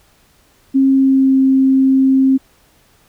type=tone with pitch glide; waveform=sine; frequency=268.9 to 266 Hz; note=C4 to C4; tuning=+47 to +29 cents; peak=-8 dBFS; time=0.74-2.38 s; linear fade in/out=20 ms; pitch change=-18 cents; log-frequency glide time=0.88-1.39 s; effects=pink hiss -53 dBFS RMS until 3.08 s